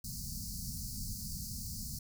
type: band-stop noise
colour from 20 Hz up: pink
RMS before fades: -41 dBFS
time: 0.04-1.99 s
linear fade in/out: 5 ms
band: 240 to 4400 Hz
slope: 96 dB/octave
effects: none